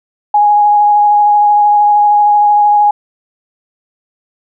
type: tone with vibrato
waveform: sine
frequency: 830 Hz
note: G#5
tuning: 1 cent flat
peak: -5 dBFS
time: 0.34-2.91 s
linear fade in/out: 5 ms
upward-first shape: sine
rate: 13 Hz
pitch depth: 12 cents each way
effects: none

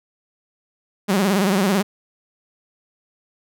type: tone with vibrato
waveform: sawtooth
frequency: 194.8 Hz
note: G3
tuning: 11 cents flat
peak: -12 dBFS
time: 1.08-1.83 s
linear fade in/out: 20 ms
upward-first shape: sine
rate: 18 Hz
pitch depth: 120 cents each way
effects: none

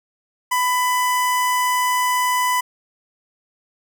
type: tone with notch filter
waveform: sawtooth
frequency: 998 Hz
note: B5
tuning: 18 cents sharp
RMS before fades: -19 dBFS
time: 0.51-2.61 s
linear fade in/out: 10 ms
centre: 4000 Hz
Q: 1.7
effects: none

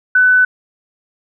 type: tone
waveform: sine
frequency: 1500 Hz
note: F#6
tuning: 23 cents sharp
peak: -7 dBFS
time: 0.15-0.45 s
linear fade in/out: 5 ms
effects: none

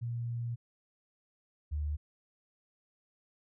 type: tone pair in turn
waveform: sine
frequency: 118.3 / 74.52 Hz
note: A#2 / D2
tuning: +26 / +26 cents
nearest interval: minor sixth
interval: 800 cents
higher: first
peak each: -33 / -31 dBFS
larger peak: second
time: 0.01-0.56 / 1.71-1.97 s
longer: first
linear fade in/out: 20 ms
effects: none

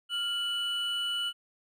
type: tone pair together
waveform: triangle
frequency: 1396.9 / 2960 Hz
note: F6 / F#7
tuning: 0 / 0 cents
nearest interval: octave + minor second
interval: 1300 cents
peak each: -36 / -28 dBFS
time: 0.09-1.33 s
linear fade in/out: 50 ms
effects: none

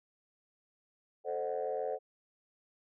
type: chord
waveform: sine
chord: A diminished seventh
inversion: none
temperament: equal with one note detuned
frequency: 440 / 523.3 / 609.8 / 740 Hz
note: A4 / C5 / Eb5 / Gb5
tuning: 0 / 0 / -35 / 0 cents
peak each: -37 / -36 / -39 / -39 dBFS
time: 1.24-1.99 s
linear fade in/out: 50 ms
effects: tanh soft clip ceiling -25 dBFS

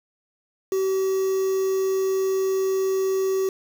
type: tone with quantisation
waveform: triangle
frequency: 382.3 Hz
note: G4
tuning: 43 cents flat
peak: -18 dBFS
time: 0.72-3.49 s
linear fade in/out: 2 ms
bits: 6
effects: none

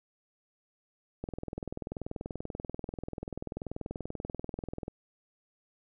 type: click train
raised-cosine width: 2 ms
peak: -23 dBFS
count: 76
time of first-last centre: 1.24-4.881 s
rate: 20.6 Hz
effects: none

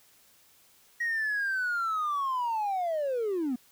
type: linear sweep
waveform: triangle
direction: down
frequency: 1900 to 234.1 Hz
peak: -24 dBFS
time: 1-3.56 s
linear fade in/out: 10 ms
effects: tanh soft clip ceiling -23 dBFS + white hiss -61 dBFS RMS until 3.71 s

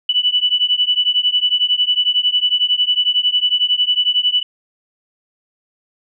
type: beating tone pair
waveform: sine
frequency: 2963 / 2974 Hz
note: F#7 / F#7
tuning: +2 / +8 cents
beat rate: 11 Hz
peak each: -16 dBFS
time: 0.09-4.43 s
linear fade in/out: 5 ms
effects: none

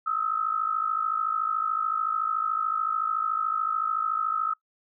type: tone pair together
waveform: sine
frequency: 1264.8 / 1318.5 Hz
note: D#6 / E6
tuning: +28 / 0 cents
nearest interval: minor second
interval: 72 cents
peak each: -27 dBFS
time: 0.06-4.54 s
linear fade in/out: 10 ms
effects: noise-tail reverb RT60 0.1 s tail -20 dB re dry

